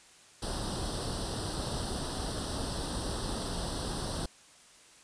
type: noise with comb filter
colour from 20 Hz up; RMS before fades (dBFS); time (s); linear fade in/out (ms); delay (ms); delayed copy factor
pink; -35; 0.42-4.26; 5; 0.22; +0.9
effects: white hiss -57 dBFS RMS until 5.03 s + resampled to 22050 Hz